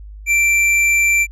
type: tone with hard clipping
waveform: sine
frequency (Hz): 2349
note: D7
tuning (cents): 0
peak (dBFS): -13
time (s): 0.26-1.27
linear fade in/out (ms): 50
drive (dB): 12
effects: added 51 Hz sine -32 dBFS peak until 1.31 s + low-pass 11000 Hz 12 dB/octave